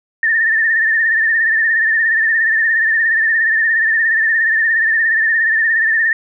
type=tone with vibrato; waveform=sine; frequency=1800 Hz; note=A6; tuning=39 cents sharp; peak=-11 dBFS; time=0.23-6.13 s; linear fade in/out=2 ms; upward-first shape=triangle; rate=17 Hz; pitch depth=75 cents each way; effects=none